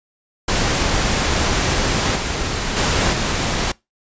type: noise with level steps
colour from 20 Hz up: pink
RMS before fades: -18 / -22 / -17 / -20 dBFS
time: 0.48-3.72 s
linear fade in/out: 5 ms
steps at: 2.15 / 2.76 / 3.12 s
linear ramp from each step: 10 ms
effects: noise-tail reverb RT60 0.2 s tail -23 dB re dry + resampled to 16000 Hz